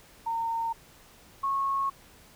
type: tone pair in turn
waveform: sine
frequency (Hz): 915 / 1095.4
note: A#5 / C#6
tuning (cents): -32 / -21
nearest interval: minor third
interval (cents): 311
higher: second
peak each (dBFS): -27 / -25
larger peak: second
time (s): 0.26-0.73 / 1.43-1.9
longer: neither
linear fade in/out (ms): 10
effects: pink hiss -55 dBFS RMS until 2.35 s